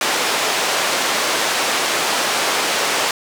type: band-pass noise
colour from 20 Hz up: pink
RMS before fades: -19 dBFS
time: 0.01-3.11 s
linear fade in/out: 2 ms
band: 520 to 7800 Hz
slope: 12 dB/octave
effects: none